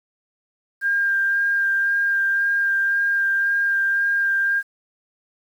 sine tone with vibrato, 1600 Hz, G6, 35 cents sharp, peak -17 dBFS, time 0.81-4.63 s, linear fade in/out 50 ms, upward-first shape sine, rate 1.9 Hz, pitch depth 12 cents each way, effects 8-bit

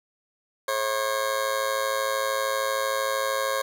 20% pulse tone with amplitude modulation, 540 Hz, C#5, 45 cents flat, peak -16 dBFS, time 0.68-3.62 s, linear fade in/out 5 ms, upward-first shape sine, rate 113 Hz, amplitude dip 70%, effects none

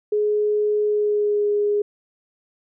sine tone with pitch glide, 420 to 413.3 Hz, G#4 to G#4, +19 to -8 cents, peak -17 dBFS, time 0.12-1.82 s, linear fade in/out 5 ms, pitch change -27 cents, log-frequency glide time 0.86-1.48 s, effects none

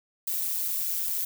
violet noise with amplitude modulation, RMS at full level -26 dBFS, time 0.27-1.25 s, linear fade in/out 5 ms, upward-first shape sine, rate 174 Hz, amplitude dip 70%, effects none

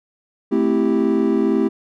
triangle chord, A minor seventh, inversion none, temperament equal, 220 / 261.6 / 329.6 / 392 Hz, A3 / C4 / E4 / G4, 0 / 0 / 0 / 0 cents, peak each -18 dBFS, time 0.51-1.69 s, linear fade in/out 20 ms, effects tanh soft clip ceiling -4 dBFS

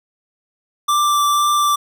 square tone with vibrato, 1174.7 Hz, D6, in tune, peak -14 dBFS, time 0.88-1.76 s, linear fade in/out 10 ms, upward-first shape triangle, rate 2 Hz, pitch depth 11 cents each way, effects none

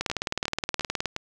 two click trains, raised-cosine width 0.2 ms, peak -9 / -12 dBFS, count 21 / 4, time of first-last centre 0.01-1.057 / 0.1-1.164 s, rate 19.1 / 2.82 Hz, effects none

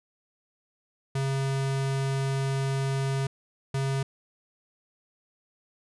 square tone bursts at uneven times, 135.7 Hz, C#3, 36 cents flat, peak -26 dBFS, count 2, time 1.15-3.27 / 3.74-4.03 s, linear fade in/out 5 ms, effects resampled to 24000 Hz

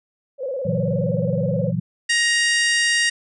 sine tone with vibrato, 530 Hz, C5, 22 cents sharp, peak -23 dBFS, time 0.38-1.73 s, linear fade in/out 50 ms, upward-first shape square, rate 19 Hz, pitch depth 91 cents each way
sine chord, F# dominant seventh, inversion first, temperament equal, 116.54 / 138.59 / 164.81 / 185 Hz, A#2 / C#3 / E3 / F#3, 0 / 0 / 0 / 0 cents, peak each -26 / -29 / -23 / -25 dBFS, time 0.65-1.8 s, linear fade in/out 10 ms
harmonic tone, 939 Hz, A#5, 12 cents sharp, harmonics 2 / 3 / 4 / 5 / 6 / 7 / 8 / 9 / 10, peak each -18 / -24 / -29 / -27 / -28 / -33 / -32 / -30 / -35 dBFS, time 2.09-3.1 s, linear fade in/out 10 ms
effects none

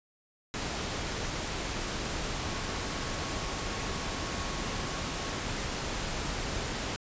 sine tone in noise, 1100 Hz, C#6, 14 cents flat, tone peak -45 dBFS, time 2.41-5.4 s, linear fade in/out 0 ms, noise pink, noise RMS -34 dBFS, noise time 0.54-6.96 s, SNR -14 dB, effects resampled to 16000 Hz

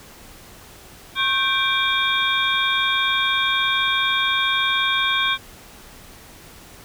sine tone cluster, 1088 / 1558 / 2353 / 3299 / 3644 Hz, C#6 / G6 / D7 / G#7 / A#7, -33 / -11 / +3 / -12 / -40 cents, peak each -24 dBFS, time 1.15-5.38 s, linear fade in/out 50 ms, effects pink hiss -44 dBFS RMS until 6.84 s

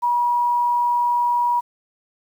sine tone, 963 Hz, B5, 44 cents flat, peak -16 dBFS, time 0.02-1.61 s, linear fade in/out 20 ms, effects 8-bit

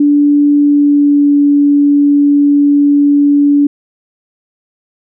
sine tone with pitch glide, 290.2 to 287.4 Hz, D4 to D4, -21 to -37 cents, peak -5 dBFS, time 0-3.67 s, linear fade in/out 5 ms, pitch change -16 cents, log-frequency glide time 0.55-1.38 s, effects none

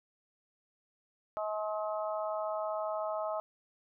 harmonic tone, 212.7 Hz, G#3, 42 cents sharp, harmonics 3 / 4 / 5 / 6, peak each -34 / -40 / -42 / -41 dBFS, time 1.37-3.4 s, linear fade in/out 0 ms, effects none

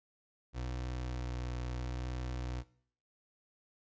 30% pulse tone with vibrato, 61.74 Hz, B1, in tune, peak -34 dBFS, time 0.53-2.64 s, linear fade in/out 50 ms, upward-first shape sine, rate 0.76 Hz, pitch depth 13 cents each way, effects noise-tail reverb RT60 0.6 s tail -20 dB re dry + resampled to 16000 Hz

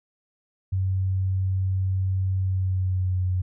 sine tone with pitch glide, 94.6 to 91.75 Hz, F#2 to F#2, +39 to -14 cents, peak -21 dBFS, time 0.72-3.42 s, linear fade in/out 10 ms, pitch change -53 cents, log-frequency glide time 2.39-3.25 s, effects none

